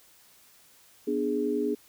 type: chord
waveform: sine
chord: G# diminished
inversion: first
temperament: equal with one note detuned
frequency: 246.9 / 297.1 / 415.3 Hz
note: B3 / D4 / G#4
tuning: 0 / +20 / 0 cents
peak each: -31 / -30 / -28 dBFS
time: 1.07-1.75 s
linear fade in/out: 10 ms
effects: white hiss -58 dBFS RMS until 1.88 s